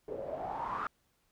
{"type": "noise with low-pass filter sweep", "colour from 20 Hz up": "white", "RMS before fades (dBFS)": -38, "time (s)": [0.08, 0.87], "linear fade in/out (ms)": 2, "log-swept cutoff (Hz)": [450, 1300], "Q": 7.5, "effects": ["pink hiss -74 dBFS RMS until 1.31 s"]}